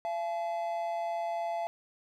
triangle tone pair together, 681 / 858 Hz, F5 / A5, -44 / -44 cents, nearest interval major third, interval 400 cents, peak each -30 / -35 dBFS, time 0.05-1.67 s, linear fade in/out 0 ms, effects none

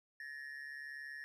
triangle ring-modulated tone, 1797 Hz, A6, 36 cents sharp, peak -40 dBFS, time 0.2-1.24 s, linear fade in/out 0 ms, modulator 70.5 Hz, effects none

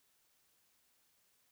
silence, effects white hiss -74 dBFS RMS until 1.51 s

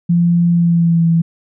sine tone with pitch glide, 172 to 166.14 Hz, F3 to E3, -26 to +14 cents, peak -9 dBFS, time 0.09-1.22 s, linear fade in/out 10 ms, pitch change -60 cents, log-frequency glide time 0.51-1.07 s, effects none

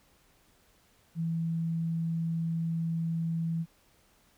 sine tone, 164.9 Hz, E3, 1 cent sharp, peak -28 dBFS, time 1.15-3.66 s, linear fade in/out 50 ms, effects pink hiss -65 dBFS RMS until 4.37 s

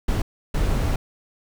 brown noise bursts at uneven times, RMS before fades -21 dBFS, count 2, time 0.08-0.22 / 0.54-0.96 s, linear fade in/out 5 ms, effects none

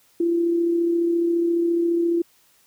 sine tone with amplitude modulation, 340 Hz, F4, 46 cents flat, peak -16 dBFS, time 0.2-2.22 s, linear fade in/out 5 ms, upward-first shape sine, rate 34.5 Hz, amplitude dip 35%, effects white hiss -59 dBFS RMS until 2.66 s

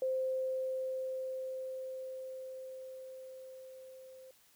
sine tone with level ramp, 521 Hz, C5, 7 cents flat, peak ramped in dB -30 to -51 dBFS, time 0.02-4.31 s, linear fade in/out 2 ms, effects white hiss -66 dBFS RMS until 4.55 s

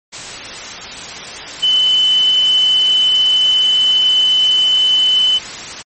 sine tone in noise, 3022 Hz, F#7, 36 cents sharp, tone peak -9 dBFS, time 1.62-5.39 s, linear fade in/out 20 ms, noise white, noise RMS -27 dBFS, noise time 0.12-5.83 s, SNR +15 dB, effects low-pass 12000 Hz 12 dB/octave + MP3 32 kbps

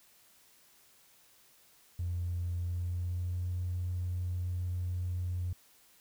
triangle tone with pitch glide, 87.31 to 89.3 Hz, F2 to F2, 0 to +39 cents, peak -28 dBFS, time 1.99-5.53 s, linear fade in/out 5 ms, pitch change +39 cents, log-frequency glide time 2.59-3.48 s, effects tanh soft clip ceiling -29 dBFS + white hiss -63 dBFS RMS until 6 s

